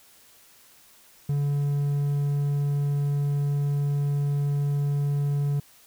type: tone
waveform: triangle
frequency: 143.2 Hz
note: D3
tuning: 43 cents flat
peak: -20 dBFS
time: 1.29-5.6 s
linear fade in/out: 5 ms
effects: white hiss -55 dBFS RMS until 5.86 s